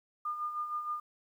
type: tone with tremolo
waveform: sine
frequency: 1211 Hz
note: D#6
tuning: 47 cents flat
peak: -31 dBFS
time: 0.25-1 s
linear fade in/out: 5 ms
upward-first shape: sine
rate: 6.4 Hz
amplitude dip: 55%
effects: 11-bit